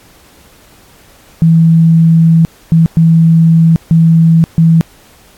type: tone bursts at uneven times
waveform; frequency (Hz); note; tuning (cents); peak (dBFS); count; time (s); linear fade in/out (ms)
sine; 164; E3; -9; -3; 5; 1.42-2.45 / 2.72-2.86 / 2.97-3.76 / 3.91-4.44 / 4.58-4.81; 0
effects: pink hiss -43 dBFS RMS until 5.37 s + AAC 64 kbps